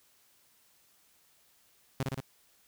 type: tone with echo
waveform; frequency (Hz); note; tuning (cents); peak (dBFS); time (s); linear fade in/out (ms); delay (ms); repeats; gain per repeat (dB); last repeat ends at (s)
sawtooth; 133.9; C3; +40; -25; 2-2.03; 0; 58; 3; -2; 2.204
effects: white hiss -66 dBFS RMS until 2.67 s